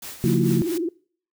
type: noise with tremolo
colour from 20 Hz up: white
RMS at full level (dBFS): -35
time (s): 0.02-0.78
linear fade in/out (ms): 5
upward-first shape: sine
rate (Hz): 4.5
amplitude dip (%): 65
type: tone with vibrato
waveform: sine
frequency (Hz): 340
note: F4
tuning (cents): -46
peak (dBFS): -22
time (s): 0.24-0.89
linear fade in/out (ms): 5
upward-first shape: triangle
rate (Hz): 19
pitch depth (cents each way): 160
type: chord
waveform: sine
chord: Db augmented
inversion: none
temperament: equal with one note detuned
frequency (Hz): 138.59 / 174.61 / 225.4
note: Db3 / F3 / A3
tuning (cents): 0 / 0 / +42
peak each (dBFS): -22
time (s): 0.24-0.62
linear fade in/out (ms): 0
effects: noise-tail reverb RT60 0.5 s tail -24 dB re dry